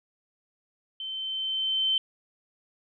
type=tone with level ramp; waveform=sine; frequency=3089 Hz; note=G7; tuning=26 cents flat; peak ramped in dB=-33 to -21 dBFS; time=1-1.98 s; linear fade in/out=2 ms; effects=none